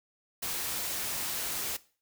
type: noise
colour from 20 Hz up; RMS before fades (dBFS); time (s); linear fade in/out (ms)
white; -34; 0.42-1.77; 10
effects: noise-tail reverb RT60 0.4 s tail -19 dB re dry